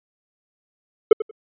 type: tone with echo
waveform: triangle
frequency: 433.6 Hz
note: A4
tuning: 25 cents flat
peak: -3 dBFS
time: 1.11-1.13 s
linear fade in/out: 5 ms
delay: 91 ms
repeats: 2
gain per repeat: -15 dB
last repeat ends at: 1.312 s
effects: resampled to 8000 Hz